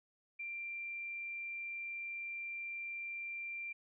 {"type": "tone", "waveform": "sine", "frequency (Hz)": 2367, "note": "D7", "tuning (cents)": 13, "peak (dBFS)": -40, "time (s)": [0.39, 3.73], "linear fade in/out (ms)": 10, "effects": []}